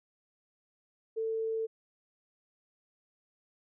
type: tone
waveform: sine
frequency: 446.2 Hz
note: A4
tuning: 24 cents sharp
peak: -30 dBFS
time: 1.16-1.67 s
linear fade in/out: 20 ms
effects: none